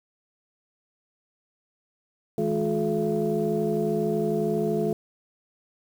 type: tone cluster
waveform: sine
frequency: 160.8 / 211.8 / 356.4 / 429.1 / 676 Hz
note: E3 / G#3 / F4 / A4 / E5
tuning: -43 / +34 / +35 / -43 / +43 cents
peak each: -30 / -28 / -28 / -26 / -32 dBFS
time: 2.38-4.93 s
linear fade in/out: 2 ms
effects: tanh soft clip ceiling -13 dBFS + 8-bit